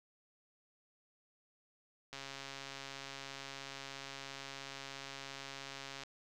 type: click train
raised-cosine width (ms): 0.2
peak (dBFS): -28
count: 536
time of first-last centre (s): 2.13-6.035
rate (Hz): 137
effects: none